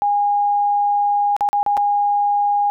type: tone with dropouts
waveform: sine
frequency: 818 Hz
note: G#5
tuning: 26 cents flat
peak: -14 dBFS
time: 0.02-2.7 s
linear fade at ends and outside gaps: 0 ms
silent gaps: 1.365-1.408 / 1.489-1.53 / 1.63-1.663 / 1.769-1.775 s
effects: none